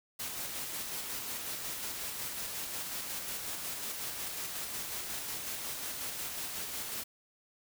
white noise with tremolo, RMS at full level -38 dBFS, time 0.19-7.04 s, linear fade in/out 10 ms, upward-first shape square, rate 5.5 Hz, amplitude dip 25%, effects none

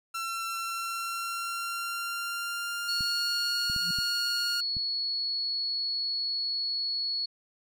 sawtooth tone with pitch glide, 1351 to 1416.5 Hz, E6 to F6, +42 to +24 cents, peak -28 dBFS, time 0.14-4.61 s, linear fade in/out 10 ms, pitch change +82 cents, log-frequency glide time 0.5-3.61 s
sine tone, 4376 Hz, C#8, 23 cents flat, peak -28 dBFS, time 2.88-7.26 s, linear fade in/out 10 ms
clicks, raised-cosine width 5 ms, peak -28 dBFS, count 5, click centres 3.008 / 3.699 / 3.763 / 3.987 / 4.768 s
sine tone with exponential growth, 172.1 Hz, F3, 25 cents flat, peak -33 dBFS, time 3.75-3.91 s, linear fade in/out 2 ms, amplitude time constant 33 ms
effects none

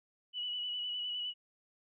sine tone with vibrato, 2949 Hz, F#7, 6 cents flat, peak -35 dBFS, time 0.33-1.34 s, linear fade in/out 50 ms, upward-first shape square, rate 9.8 Hz, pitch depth 21 cents each way, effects none

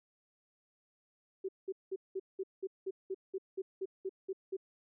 sine tone bursts, 382.2 Hz, G4, 44 cents flat, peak -34 dBFS, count 14, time 1.44-4.568 s, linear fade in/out 10 ms, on 47 ms, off 190 ms, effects none

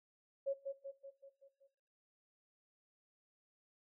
sine tone with echo, 549 Hz, C#5, 17 cents flat, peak -33 dBFS, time 0.46-0.54 s, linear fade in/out 20 ms, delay 190 ms, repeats 6, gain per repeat -5 dB, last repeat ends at 1.68 s, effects noise-tail reverb RT60 0.9 s tail -20 dB re dry

